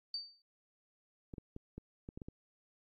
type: tone with exponential decay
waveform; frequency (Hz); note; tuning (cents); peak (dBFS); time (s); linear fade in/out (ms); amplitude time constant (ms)
sine; 4604; D8; -35; -34; 0.14-0.42; 2; 60
type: clicks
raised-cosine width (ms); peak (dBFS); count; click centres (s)
3; -32; 8; 1.338 / 1.382 / 1.564 / 1.78 / 2.089 / 2.175 / 2.218 / 2.285
effects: AAC 48 kbps